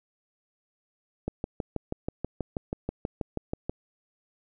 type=click train; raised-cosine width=2 ms; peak=-16 dBFS; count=16; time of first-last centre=1.28-3.695 s; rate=6.21 Hz; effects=none